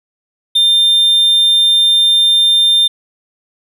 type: tone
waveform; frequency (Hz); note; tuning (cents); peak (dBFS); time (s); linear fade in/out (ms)
triangle; 3600; A7; +39; -6; 0.55-2.88; 10
effects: none